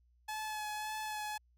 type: tone with vibrato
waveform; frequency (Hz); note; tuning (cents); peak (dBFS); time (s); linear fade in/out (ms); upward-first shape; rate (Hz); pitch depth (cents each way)
sawtooth; 855; A5; -50; -34; 0.28-1.38; 10; sine; 1.8; 19
effects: added 60 Hz sine -66 dBFS peak until 1.57 s